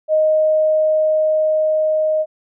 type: tone with level ramp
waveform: sine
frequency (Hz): 622.3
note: D#5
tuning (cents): 0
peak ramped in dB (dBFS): -11 to -14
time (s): 0.08-2.26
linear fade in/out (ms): 50
effects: none